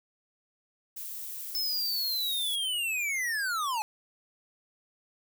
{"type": "noise", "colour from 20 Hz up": "violet", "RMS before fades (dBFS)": -39, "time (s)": [0.96, 2.56], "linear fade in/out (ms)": 10}
{"type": "linear sweep", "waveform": "square", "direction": "down", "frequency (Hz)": [5274, 830.6], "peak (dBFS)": -29, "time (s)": [1.55, 3.82], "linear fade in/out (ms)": 0}
{"effects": []}